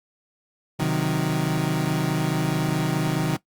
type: chord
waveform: 30% pulse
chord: C diminished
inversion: none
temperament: equal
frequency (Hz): 130.81 / 155.56 / 185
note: C3 / Eb3 / Gb3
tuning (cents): 0 / 0 / 0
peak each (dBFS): -25 / -21 / -25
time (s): 0.79-3.37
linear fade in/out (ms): 10
effects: noise-tail reverb RT60 0.1 s tail -18 dB re dry + Opus 48 kbps